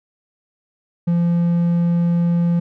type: tone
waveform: triangle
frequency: 171.6 Hz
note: F3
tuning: 30 cents flat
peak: -12 dBFS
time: 1.07-2.6 s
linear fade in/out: 10 ms
effects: none